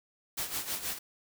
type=noise with tremolo; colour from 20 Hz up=white; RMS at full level=-33 dBFS; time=0.37-0.99 s; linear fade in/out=10 ms; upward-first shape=sine; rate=6.3 Hz; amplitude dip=70%; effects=none